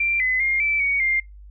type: tone with pitch steps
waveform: sine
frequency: 2362 / 2026 / 2124 / 2323 / 2241 / 2108 Hz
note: D7 / B6 / C7 / D7 / C#7 / C7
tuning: +9 / +44 / +25 / -20 / +18 / +12 cents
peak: -18 dBFS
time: 0-1.2 s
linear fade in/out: 5 ms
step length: 200 ms
effects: noise-tail reverb RT60 0.2 s tail -25 dB re dry + added 50 Hz sine -40 dBFS peak until 1.5 s